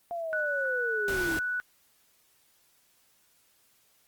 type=linear sweep; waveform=sine; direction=down; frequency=698.5 to 313.3 Hz; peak=-31 dBFS; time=0.11-1.37 s; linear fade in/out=0 ms
type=tone; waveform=sine; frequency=1480 Hz; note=F#6; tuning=in tune; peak=-28 dBFS; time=0.33-1.6 s; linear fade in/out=0 ms
type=noise; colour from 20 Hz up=pink; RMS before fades=-37 dBFS; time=1.08-1.39 s; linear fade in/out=0 ms
effects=white hiss -66 dBFS RMS until 4.07 s + Opus 32 kbps